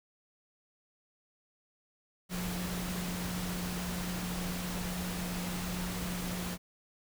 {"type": "tone in noise", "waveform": "sine", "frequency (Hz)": 179, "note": "F3", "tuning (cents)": 43, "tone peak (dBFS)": -36, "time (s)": [2.29, 6.58], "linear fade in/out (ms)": 50, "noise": "pink", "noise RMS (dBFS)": -39, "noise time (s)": [2.29, 6.58], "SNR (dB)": 0, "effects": []}